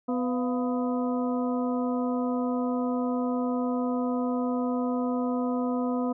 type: harmonic tone with a mistuned harmonic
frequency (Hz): 249.9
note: B3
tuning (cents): +21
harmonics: 1 / 2 / 3 / 4 / 5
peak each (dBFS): -26 / -32 / -36 / -38 / -40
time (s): 0.08-6.13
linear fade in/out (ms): 10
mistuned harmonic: 3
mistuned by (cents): -110
effects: none